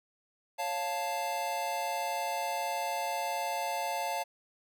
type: chord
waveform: square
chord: Db augmented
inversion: none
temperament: equal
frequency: 554.4 / 698.5 / 880 Hz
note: Db5 / F5 / A5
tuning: 0 / 0 / 0 cents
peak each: -40 / -36 / -35 dBFS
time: 0.58-4.24 s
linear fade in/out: 20 ms
effects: none